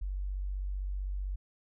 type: tone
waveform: sine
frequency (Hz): 47.81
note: G1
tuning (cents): -43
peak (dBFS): -32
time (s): 0.01-1.36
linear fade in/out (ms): 10
effects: none